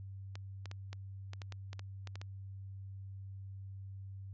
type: clicks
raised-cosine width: 0.2 ms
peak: -29 dBFS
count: 12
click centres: 0.355 / 0.657 / 0.714 / 0.93 / 1.334 / 1.418 / 1.523 / 1.731 / 1.794 / 2.073 / 2.156 / 2.215 s
effects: added 97 Hz sine -44 dBFS peak until 4.33 s + resampled to 16000 Hz